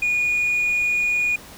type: tone with frequency modulation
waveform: sine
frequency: 2448 Hz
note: D#7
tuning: 29 cents flat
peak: -16 dBFS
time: 0.02-1.36 s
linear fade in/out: 5 ms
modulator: 35.1 Hz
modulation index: 0.23
effects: tanh soft clip ceiling -16 dBFS + pink hiss -42 dBFS RMS until 1.57 s